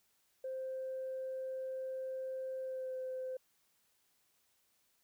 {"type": "tone with pitch glide", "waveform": "sine", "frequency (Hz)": [523, 516.4], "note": ["C5", "C5"], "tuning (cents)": [-1, -23], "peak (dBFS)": -37, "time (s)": [0.44, 3.37], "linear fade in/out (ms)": 5, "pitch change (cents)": -22, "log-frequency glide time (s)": [2.61, 2.95], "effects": ["tanh soft clip ceiling -34 dBFS", "white hiss -75 dBFS RMS until 5.03 s"]}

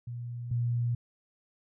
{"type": "tone pair in turn", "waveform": "sine", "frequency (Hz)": [120, 119.56], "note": ["B2", "A#2"], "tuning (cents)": [-49, 44], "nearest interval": "unison", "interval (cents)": 7, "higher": "first", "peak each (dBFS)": [-35, -26], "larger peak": "second", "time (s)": [[0.07, 0.51], [0.51, 0.95]], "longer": "neither", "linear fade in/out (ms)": 5, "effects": []}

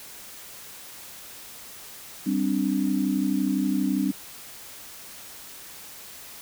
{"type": "chord", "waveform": "sine", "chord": "G suspended fourth", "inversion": "none", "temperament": "equal", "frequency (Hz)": [196, 261.6, 293.7], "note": ["G3", "C4", "D4"], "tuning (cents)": [0, 0, 0], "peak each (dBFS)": -26, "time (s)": [2.26, 4.12], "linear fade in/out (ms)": 10, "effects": ["white hiss -43 dBFS RMS until 6.41 s"]}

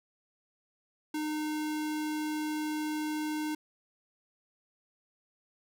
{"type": "tone", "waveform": "square", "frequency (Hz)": 305.6, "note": "D#4", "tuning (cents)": -31, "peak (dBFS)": -32, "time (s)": [1.14, 3.55], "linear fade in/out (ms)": 5, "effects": []}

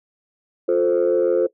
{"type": "chord", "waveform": "sine", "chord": "F major", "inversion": "none", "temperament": "equal with one note detuned", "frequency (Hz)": [353.5, 440, 523.3], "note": ["F4", "A4", "C5"], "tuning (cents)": [21, 0, 0], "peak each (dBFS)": -18, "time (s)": [0.68, 1.47], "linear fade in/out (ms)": 10, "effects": ["noise-tail reverb RT60 0.1 s tail -18 dB re dry", "tanh soft clip ceiling -10 dBFS"]}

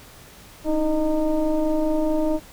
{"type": "tone with frequency modulation", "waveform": "sine", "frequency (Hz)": 314.4, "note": "D#4", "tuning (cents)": 18, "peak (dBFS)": -18, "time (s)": [0.64, 2.4], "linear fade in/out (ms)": 50, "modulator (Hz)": 302, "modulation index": 1.2, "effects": ["pink hiss -46 dBFS RMS until 2.52 s"]}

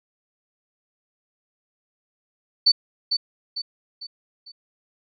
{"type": "tone with echo", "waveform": "sine", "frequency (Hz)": 4509, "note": "C#8", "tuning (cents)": 29, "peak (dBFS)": -12, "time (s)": [2.66, 2.72], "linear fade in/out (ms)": 10, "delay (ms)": 450, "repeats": 4, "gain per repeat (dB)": -7, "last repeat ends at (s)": 4.52, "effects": []}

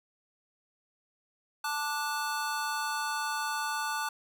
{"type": "chord", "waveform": "square", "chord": "D major", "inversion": "second", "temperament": "just", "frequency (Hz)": [881, 1174.7, 1468.3], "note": ["A5", "D6", "F#6"], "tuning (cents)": [2, 0, -14], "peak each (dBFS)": [-35, -37, -36], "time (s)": [1.64, 4.09], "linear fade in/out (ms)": 5, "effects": []}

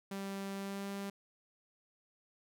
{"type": "tone with pitch glide", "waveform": "sawtooth", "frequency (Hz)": [196.2, 198.37], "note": ["G3", "G3"], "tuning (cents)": [2, 21], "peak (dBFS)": -35, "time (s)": [0.11, 1.1], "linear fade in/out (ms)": 5, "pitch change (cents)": 19, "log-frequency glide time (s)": [0.54, 0.87], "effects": []}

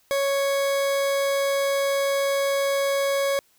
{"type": "tone", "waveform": "40% pulse", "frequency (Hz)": 554.4, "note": "C#5", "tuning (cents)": 0, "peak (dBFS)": -20, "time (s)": [0.11, 3.39], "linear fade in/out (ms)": 0, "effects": ["white hiss -62 dBFS RMS until 3.58 s"]}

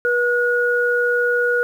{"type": "tone pair together", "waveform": "sine", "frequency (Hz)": [483.9, 1450.1], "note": ["B4", "F#6"], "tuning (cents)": [-35, -35], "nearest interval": "octave + perfect fifth", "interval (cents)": 1900, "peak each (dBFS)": -18, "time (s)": [0.05, 1.63], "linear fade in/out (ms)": 0, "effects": ["8-bit"]}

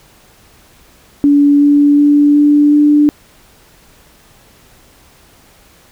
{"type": "tone with pitch steps", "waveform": "sine", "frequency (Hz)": [287, 289, 291, 293, 295.1], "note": ["D4", "D4", "D4", "D4", "D4"], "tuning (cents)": [-40, -28, -16, -4, 8], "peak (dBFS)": -5, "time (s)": [1.24, 3.09], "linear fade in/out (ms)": 0, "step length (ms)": 370, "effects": ["pink hiss -46 dBFS RMS until 5.91 s"]}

